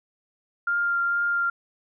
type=tone with vibrato; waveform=sine; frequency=1396.9 Hz; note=F6; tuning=in tune; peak=-21 dBFS; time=0.67-1.5 s; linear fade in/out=5 ms; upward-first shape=triangle; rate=2.2 Hz; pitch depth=12 cents each way; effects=none